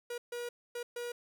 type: tone bursts at uneven times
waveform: 45% pulse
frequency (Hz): 480.6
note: B4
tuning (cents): -47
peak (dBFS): -37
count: 4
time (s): 0.1-0.18 / 0.32-0.49 / 0.75-0.83 / 0.96-1.12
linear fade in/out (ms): 5
effects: none